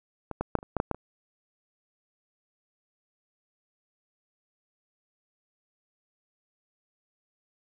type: clicks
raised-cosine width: 1 ms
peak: -20 / -14 / -7 / -25 / -29 / -13 / -10 / -11 / -26 dBFS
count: 9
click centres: 0.313 / 0.41 / 0.553 / 0.588 / 0.629 / 0.767 / 0.801 / 0.913 / 0.946 s
effects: none